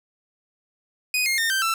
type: tone with pitch steps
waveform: sawtooth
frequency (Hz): 2492 / 2132 / 1824.3 / 1560.8 / 1335.4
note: D#7 / C7 / A#6 / G6 / E6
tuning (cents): +2 / +32 / -38 / -8 / +22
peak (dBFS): -17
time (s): 1.14-1.74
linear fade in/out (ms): 2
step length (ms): 120
effects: none